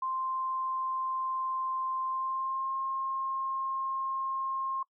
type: tone with pitch glide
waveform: sine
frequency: 1046.5 to 1067.3 Hz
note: C6 to C6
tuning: 0 to +34 cents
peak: -30 dBFS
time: 0.02-4.83 s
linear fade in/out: 5 ms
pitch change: +34 cents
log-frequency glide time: 2.08-2.75 s
effects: noise-tail reverb RT60 0.1 s tail -23 dB re dry